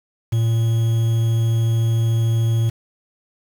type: tone with quantisation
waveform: triangle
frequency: 114.2 Hz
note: A#2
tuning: 35 cents flat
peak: -13 dBFS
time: 0.32-2.7 s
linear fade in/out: 10 ms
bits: 6
effects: none